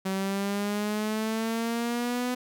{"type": "exponential sweep", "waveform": "sawtooth", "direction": "up", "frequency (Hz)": [190, 250.3], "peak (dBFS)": -23, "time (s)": [0.05, 2.35], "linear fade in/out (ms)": 10, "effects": []}